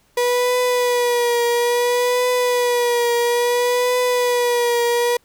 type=tone with vibrato; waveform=35% pulse; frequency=486.1 Hz; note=B4; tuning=28 cents flat; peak=-14 dBFS; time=0.17-5.17 s; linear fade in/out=5 ms; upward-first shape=triangle; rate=0.59 Hz; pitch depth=45 cents each way; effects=pink hiss -59 dBFS RMS until 5.24 s